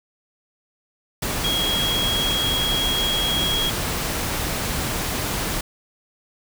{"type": "tone in noise", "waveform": "sine", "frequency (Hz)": 3291, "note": "G#7", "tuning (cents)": -16, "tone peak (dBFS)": -21, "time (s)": [1.44, 3.7], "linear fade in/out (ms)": 5, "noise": "pink", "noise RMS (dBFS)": -25, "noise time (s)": [1.22, 5.61], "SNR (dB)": 1, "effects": []}